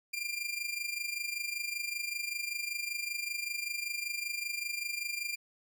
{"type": "tone with amplitude modulation", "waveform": "sawtooth", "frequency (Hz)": 2389, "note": "D7", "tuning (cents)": 29, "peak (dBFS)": -28, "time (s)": [0.13, 5.36], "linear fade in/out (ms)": 10, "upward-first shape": "sine", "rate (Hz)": 25.2, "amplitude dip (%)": 70, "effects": []}